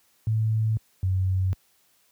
sine tone pair in turn, 110 / 93.82 Hz, A2 / F#2, 0 / +25 cents, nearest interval minor third, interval 275 cents, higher first, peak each -20 dBFS, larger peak neither, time 0.27-0.77 / 1.03-1.53 s, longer neither, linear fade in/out 0 ms, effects white hiss -64 dBFS RMS until 2.11 s + high-pass 60 Hz 12 dB/octave

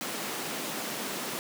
pink high-pass noise, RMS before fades -35 dBFS, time 0.01-1.39 s, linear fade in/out 0 ms, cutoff 190 Hz, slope 24 dB/octave, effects none

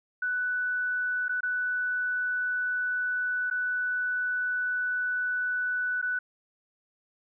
sine tone with dropouts, 1488 Hz, F#6, 9 cents sharp, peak -26 dBFS, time 0.22-6.19 s, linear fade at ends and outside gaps 5 ms, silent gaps 1.283-1.292 / 1.407-1.431 / 3.501-3.51 / 6.016-6.025 s, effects none

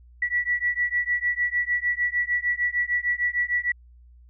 sine beating tone pair, 1945 / 1951.6 Hz, B6 / B6, -27 / -21 cents, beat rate 6.6 Hz, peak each -25 dBFS, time 0.22-3.72 s, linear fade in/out 5 ms, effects added 60 Hz sine -48 dBFS peak until 4.29 s

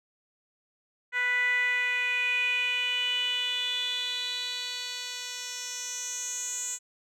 10% pulse tone with band-pass filter sweep, 493.9 Hz, B4, in tune, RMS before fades -30 dBFS, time 1.12-6.79 s, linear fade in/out 50 ms, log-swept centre 1800 to 7200 Hz, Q 6, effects none

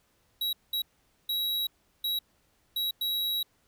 square tone bursts at uneven times, 3869 Hz, B7, 36 cents flat, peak -28 dBFS, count 6, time 0.41-0.53 / 0.73-0.82 / 1.29-1.67 / 2.04-2.19 / 2.76-2.91 / 3.01-3.43 s, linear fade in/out 5 ms, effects pink hiss -69 dBFS RMS until 3.67 s

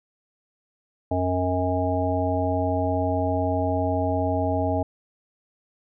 harmonic tone, 91.2 Hz, F#2, 24 cents flat, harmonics 1 / 3 / 5 / 7 / 9, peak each -26 / -27 / -31 / -26 / -29 dBFS, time 1.11-4.83 s, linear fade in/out 5 ms, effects none

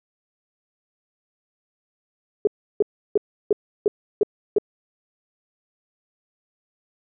sine tone bursts, 415.3 Hz, G#4, in tune, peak -13 dBFS, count 7, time 2.45-4.584 s, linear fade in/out 2 ms, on 22 ms, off 330 ms, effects none

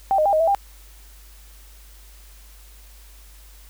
sine tone with pitch steps, 781 / 616 / 801 / 625 / 657 / 798 Hz, G5 / D#5 / G5 / D#5 / E5 / G5, -7 / -17 / +37 / +8 / -6 / +31 cents, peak -15 dBFS, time 0.11-0.548 s, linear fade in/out 0 ms, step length 73 ms, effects added 50 Hz sine -44 dBFS peak until 3.69 s + white hiss -51 dBFS RMS until 3.69 s

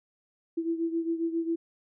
sine beating tone pair, 330 / 337.4 Hz, E4 / E4, +2 / +40 cents, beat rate 7.4 Hz, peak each -28 / -33 dBFS, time 0.57-1.56 s, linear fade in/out 10 ms, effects none

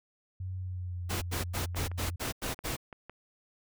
sine tone with pitch glide, 92.7 to 88.11 Hz, F#2 to F2, +4 to +16 cents, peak -34 dBFS, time 0.4-2.16 s, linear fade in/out 5 ms, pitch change -88 cents, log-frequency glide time 0.57-1.07 s
pink noise bursts, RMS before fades -34 dBFS, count 8, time 1.09-2.767 s, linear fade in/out 20 ms, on 130 ms, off 91 ms
click train, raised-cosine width 0.5 ms, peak -29 dBFS, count 11, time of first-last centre 1.41-3.096 s, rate 5.93 Hz
effects none

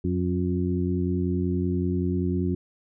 harmonic tone with a mistuned harmonic, 90.4 Hz, F#2, 40 cents flat, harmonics 1 / 2 / 3 / 4, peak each -27 / -27 / -29 / -30 dBFS, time 0.04-2.55 s, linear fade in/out 5 ms, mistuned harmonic 4, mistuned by -24 cents, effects none

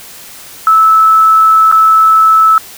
sine tone with dropouts, 1307 Hz, E6, 15 cents flat, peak -3 dBFS, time 0.67-2.58 s, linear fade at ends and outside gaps 1 ms, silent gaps 1.715-1.724 s, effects white hiss -32 dBFS RMS until 2.77 s

